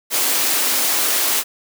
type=high-pass noise; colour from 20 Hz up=white; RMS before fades=-18 dBFS; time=0.1-1.44 s; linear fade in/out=50 ms; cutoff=230 Hz; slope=96 dB/octave; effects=none